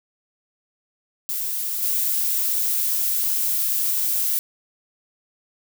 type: noise with level steps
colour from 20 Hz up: violet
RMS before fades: -26 / -22 dBFS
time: 1.29-4.39 s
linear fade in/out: 0 ms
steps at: 1.82 s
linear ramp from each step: 5 ms
effects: none